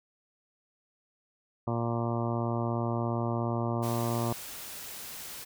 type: harmonic tone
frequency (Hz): 117.2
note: A#2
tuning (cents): +10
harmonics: 1 / 2 / 3 / 4 / 5 / 6 / 7 / 8 / 9 / 10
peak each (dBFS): -31 / -34 / -36 / -42 / -38 / -39 / -44 / -41 / -42 / -43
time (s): 1.67-4.33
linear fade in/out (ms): 5
type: noise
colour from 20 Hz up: white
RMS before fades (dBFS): -42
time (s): 3.82-5.45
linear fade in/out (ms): 20
effects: none